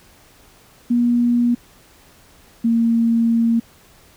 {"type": "tone pair in turn", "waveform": "sine", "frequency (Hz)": [239.9, 230.5], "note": ["A#3", "A#3"], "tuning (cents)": [50, -19], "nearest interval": "minor second", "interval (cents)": 69, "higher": "first", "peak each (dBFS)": -13, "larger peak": "neither", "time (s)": [[0.9, 1.55], [2.64, 3.6]], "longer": "second", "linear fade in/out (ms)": 10, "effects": ["pink hiss -50 dBFS RMS until 4.16 s"]}